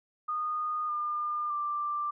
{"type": "tone with pitch steps", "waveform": "sine", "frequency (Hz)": [1229, 1204.4, 1180.3], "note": ["D#6", "D6", "D6"], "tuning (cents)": [-22, 43, 8], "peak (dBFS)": -29, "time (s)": [0.28, 2.11], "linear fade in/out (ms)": 10, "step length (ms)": 610, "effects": []}